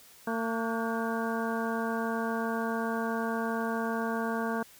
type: harmonic tone with a mistuned harmonic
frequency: 226.9 Hz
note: A#3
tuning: 47 cents flat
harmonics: 1 / 2 / 3 / 4 / 5 / 6 / 7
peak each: -32 / -35 / -37 / -38 / -39 / -40 / -40 dBFS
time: 0.27-4.63 s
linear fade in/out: 5 ms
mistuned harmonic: 6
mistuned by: +100 cents
effects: white hiss -55 dBFS RMS until 4.79 s